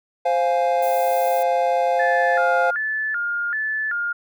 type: chord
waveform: triangle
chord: F minor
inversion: second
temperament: equal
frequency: 523.3 / 698.5 / 830.6 Hz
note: C5 / F5 / Ab5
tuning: 0 / 0 / 0 cents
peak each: -19 / -18 / -22 dBFS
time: 0.25-2.71 s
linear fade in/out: 10 ms
type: noise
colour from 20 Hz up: violet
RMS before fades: -35 dBFS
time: 0.82-1.43 s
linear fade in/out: 5 ms
type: tone with vibrato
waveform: sine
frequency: 1569 Hz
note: G6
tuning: 1 cent sharp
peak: -21 dBFS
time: 1.99-4.13 s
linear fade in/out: 10 ms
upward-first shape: square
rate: 1.3 Hz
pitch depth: 180 cents each way
effects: none